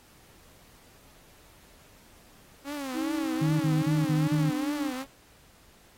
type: tone with vibrato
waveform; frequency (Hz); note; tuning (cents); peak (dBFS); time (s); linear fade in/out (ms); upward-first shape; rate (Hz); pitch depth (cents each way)
sawtooth; 273; C#4; -26; -29; 2.64-5.06; 50; triangle; 2.5; 150
type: tone with pitch glide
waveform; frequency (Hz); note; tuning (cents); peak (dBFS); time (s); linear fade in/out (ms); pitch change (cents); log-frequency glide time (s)
sine; 317.7 to 296.4; D#4 to D4; +36 to +16; -28; 2.93-4.93; 50; -120; 3.44-4.69
type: tone bursts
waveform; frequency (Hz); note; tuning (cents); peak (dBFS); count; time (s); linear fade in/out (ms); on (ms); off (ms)
sine; 155; D#3; -6; -23; 5; 3.41-4.504; 10; 190; 36
effects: pink hiss -57 dBFS RMS until 5.97 s + AAC 48 kbps